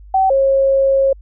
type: tone pair in turn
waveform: sine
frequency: 765 / 542.2 Hz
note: G5 / C#5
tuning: -42 / -38 cents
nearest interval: tritone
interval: 596 cents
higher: first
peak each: -10 dBFS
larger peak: neither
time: 0.14-0.3 / 0.3-1.13 s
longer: second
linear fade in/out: 5 ms
effects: added 50 Hz sine -36 dBFS peak until 1.21 s